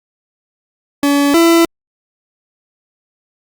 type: tone pair in turn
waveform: 40% pulse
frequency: 284.4 / 334.4 Hz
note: C#4 / E4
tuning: +45 / +25 cents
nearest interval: minor third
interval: 280 cents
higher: second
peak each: -9 / -6 dBFS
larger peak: second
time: 1.03-1.34 / 1.34-1.65 s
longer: neither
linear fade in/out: 2 ms
effects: Opus 48 kbps